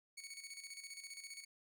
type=tone with tremolo; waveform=15% pulse; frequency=2228 Hz; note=C#7; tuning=8 cents sharp; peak=-40 dBFS; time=0.17-1.45 s; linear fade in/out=10 ms; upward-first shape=square; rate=15 Hz; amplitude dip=60%; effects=none